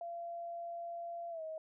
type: tone with pitch glide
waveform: sine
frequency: 684 to 634.5 Hz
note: F5 to D#5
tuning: -36 to +34 cents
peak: -40 dBFS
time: 0.01-1.58 s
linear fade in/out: 2 ms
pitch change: -130 cents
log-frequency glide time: 1.3-1.42 s
effects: none